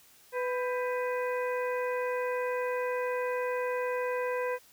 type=harmonic tone with a mistuned harmonic; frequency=497.8 Hz; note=B4; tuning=14 cents sharp; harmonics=1 / 2 / 3 / 4 / 5; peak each=-30 / -36 / -40 / -42 / -44 dBFS; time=0.32-4.59 s; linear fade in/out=50 ms; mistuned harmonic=3; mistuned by=+100 cents; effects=white hiss -59 dBFS RMS until 4.72 s